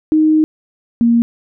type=tone pair in turn; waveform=sine; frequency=311.1 / 234 Hz; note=D#4 / A#3; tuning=0 / +7 cents; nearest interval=perfect fourth; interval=493 cents; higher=first; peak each=-8 dBFS; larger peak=neither; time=0.12-0.44 / 1.01-1.22 s; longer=first; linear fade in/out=0 ms; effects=none